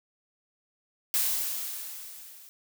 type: noise with level ramp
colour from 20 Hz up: blue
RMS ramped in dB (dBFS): -25 to -51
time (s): 1.14-2.49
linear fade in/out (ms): 0
effects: none